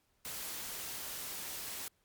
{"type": "noise", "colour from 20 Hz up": "white", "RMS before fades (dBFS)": -42, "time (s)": [0.25, 1.88], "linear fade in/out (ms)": 0, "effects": ["pink hiss -75 dBFS RMS until 2.04 s", "MP3 96 kbps"]}